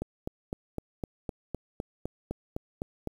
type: click train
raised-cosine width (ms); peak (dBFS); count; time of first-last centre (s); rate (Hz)
2; -19; 13; 0.02-3.073; 3.93
effects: 8-bit